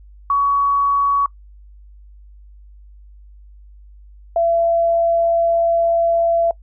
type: tone pair in turn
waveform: sine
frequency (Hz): 1125 / 674.2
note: C#6 / E5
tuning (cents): +25 / +39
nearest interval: major sixth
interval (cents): 886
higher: first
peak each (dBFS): -13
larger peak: neither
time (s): 0.3-1.26 / 4.36-6.51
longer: second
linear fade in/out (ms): 2
effects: noise-tail reverb RT60 0.1 s tail -22 dB re dry + added 50 Hz sine -40 dBFS peak until 6.62 s